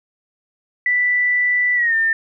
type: tone with pitch glide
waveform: sine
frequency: 1975.5 to 1801.1 Hz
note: B6 to A6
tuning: 0 to +40 cents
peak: -14 dBFS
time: 0.86-2.13 s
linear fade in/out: 2 ms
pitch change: -160 cents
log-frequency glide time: 1.75-1.95 s
effects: none